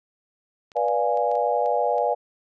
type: clicks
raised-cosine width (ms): 0.2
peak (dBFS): -30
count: 8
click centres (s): 0.718 / 0.767 / 0.884 / 1.173 / 1.315 / 1.354 / 1.66 / 1.982
type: chord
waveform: sine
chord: B diminished seventh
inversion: none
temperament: equal with one note detuned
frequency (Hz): 488.8 / 587.3 / 698.5 / 830.6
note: B4 / D5 / F5 / Ab5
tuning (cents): -18 / 0 / 0 / 0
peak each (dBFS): -25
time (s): 0.75-2.15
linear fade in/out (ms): 20
effects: none